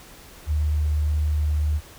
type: tone with vibrato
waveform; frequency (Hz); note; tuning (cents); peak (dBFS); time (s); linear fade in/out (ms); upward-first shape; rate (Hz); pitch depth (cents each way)
sine; 75.4; D2; +46; -19; 0.46-1.81; 50; triangle; 1.6; 8
effects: pink hiss -46 dBFS RMS until 1.98 s